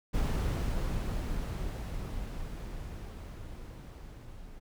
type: noise with level ramp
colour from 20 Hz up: brown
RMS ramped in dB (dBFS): -29 to -48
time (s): 0.13-4.6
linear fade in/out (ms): 20
effects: none